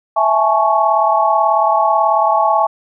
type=chord; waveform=sine; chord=A major seventh; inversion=second; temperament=equal with one note detuned; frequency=659.3 / 830.6 / 868.9 / 1108.7 Hz; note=E5 / G#5 / A5 / C#6; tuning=0 / 0 / -22 / 0 cents; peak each=-16 dBFS; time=0.16-2.67 s; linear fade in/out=10 ms; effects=none